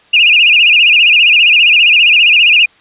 sine tone with vibrato, 2637 Hz, E7, in tune, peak -4 dBFS, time 0.13-2.66 s, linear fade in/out 10 ms, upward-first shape sine, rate 15 Hz, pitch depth 160 cents each way, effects white hiss -47 dBFS RMS until 2.8 s + resampled to 8000 Hz

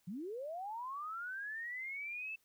sine linear sweep, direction up, 160.4 to 2656 Hz, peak -40 dBFS, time 0.07-2.36 s, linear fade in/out 10 ms, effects white hiss -75 dBFS RMS until 2.44 s

